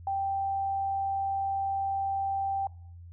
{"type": "tone", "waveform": "sine", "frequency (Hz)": 784, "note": "G5", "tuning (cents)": 0, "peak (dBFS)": -27, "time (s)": [0.07, 2.67], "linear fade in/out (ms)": 2, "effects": ["noise-tail reverb RT60 0.6 s tail -23 dB re dry", "added 86 Hz sine -44 dBFS peak until 3.12 s"]}